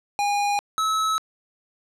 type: tone pair in turn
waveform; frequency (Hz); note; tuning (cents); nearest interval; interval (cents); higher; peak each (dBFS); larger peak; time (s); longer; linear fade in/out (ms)
square; 816 / 1295.3; G#5 / E6; -31 / -31; minor sixth; 800; second; -21; neither; 0.19-0.59 / 0.78-1.18; neither; 0
effects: low-pass 9000 Hz 12 dB/octave